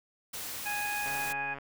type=noise; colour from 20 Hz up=white; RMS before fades=-39 dBFS; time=0.33-1.33 s; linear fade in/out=10 ms
type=harmonic tone; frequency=829 Hz; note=G#5; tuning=3 cents flat; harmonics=1 / 2 / 3; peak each=-36 / -36 / -36 dBFS; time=0.65-1.55 s; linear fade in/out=20 ms
type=click train; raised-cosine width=0.5 ms; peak=-28 dBFS; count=74; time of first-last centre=1.06-1.585 s; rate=139 Hz
effects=none